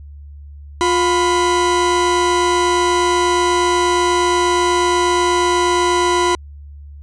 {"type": "tone pair together", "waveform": "40% pulse", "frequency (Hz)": [354.5, 995.2], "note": ["F4", "B5"], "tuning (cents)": [26, 13], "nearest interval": "octave + tritone", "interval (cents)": 1787, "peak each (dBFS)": -15, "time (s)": [0.81, 6.35], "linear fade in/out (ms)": 0, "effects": ["added 72 Hz sine -33 dBFS peak until 7.02 s", "resampled to 22050 Hz"]}